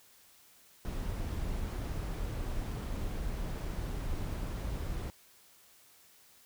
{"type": "noise", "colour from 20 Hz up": "brown", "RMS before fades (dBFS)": -36, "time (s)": [0.85, 5.1], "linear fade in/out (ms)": 0, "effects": ["white hiss -61 dBFS RMS until 6.45 s"]}